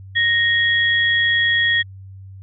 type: tone pair together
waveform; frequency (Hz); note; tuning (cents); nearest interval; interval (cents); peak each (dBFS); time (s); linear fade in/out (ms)
sine; 1864.7 / 3323; A#6 / G#7; 0 / 0; minor seventh; 1000; -15 / -20; 0.15-1.83; 20
effects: added 96 Hz sine -35 dBFS peak until 2.42 s